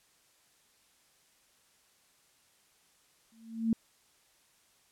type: tone with exponential growth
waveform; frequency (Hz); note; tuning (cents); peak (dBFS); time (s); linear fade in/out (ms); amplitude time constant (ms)
sine; 226; A3; +47; -22; 3.32-3.73; 2; 89
effects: white hiss -67 dBFS RMS until 4.91 s + low-pass 11000 Hz 12 dB/octave